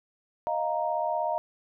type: chord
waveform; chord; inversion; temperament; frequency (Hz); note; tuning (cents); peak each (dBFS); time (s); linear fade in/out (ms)
sine; Eb suspended second; none; equal; 622.3 / 698.5 / 932.3; Eb5 / F5 / Bb5; 0 / 0 / 0; -30; 0.47-1.38; 0
effects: none